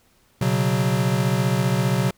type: chord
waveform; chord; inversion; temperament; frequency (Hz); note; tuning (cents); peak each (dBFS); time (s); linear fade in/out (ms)
square; B suspended second; none; equal; 123.47 / 138.59 / 185; B2 / C#3 / F#3; 0 / 0 / 0; -23 / -24 / -24; 0.41-2.11; 5
effects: pink hiss -60 dBFS RMS until 2.17 s